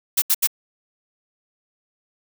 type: noise bursts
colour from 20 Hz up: blue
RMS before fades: -17 dBFS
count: 3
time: 0.17-0.473 s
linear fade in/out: 10 ms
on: 51 ms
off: 75 ms
effects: none